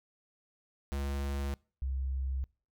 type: tone pair in turn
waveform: square / sine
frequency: 69.7 / 66.19 Hz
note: C#2 / C2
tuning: +10 / +21 cents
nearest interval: minor second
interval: 89 cents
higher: first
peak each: -33 / -31 dBFS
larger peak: second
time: 0.92-1.54 / 1.82-2.44 s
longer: neither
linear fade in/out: 0 ms
effects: noise-tail reverb RT60 0.4 s tail -25 dB re dry